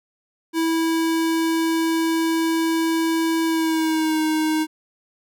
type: tone with pitch glide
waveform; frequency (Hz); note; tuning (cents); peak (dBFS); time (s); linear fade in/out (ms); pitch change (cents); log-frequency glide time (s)
square; 327 to 312.6; E4 to D#4; -14 to +8; -19; 0.53-4.67; 50; -78; 3.45-4.21
effects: none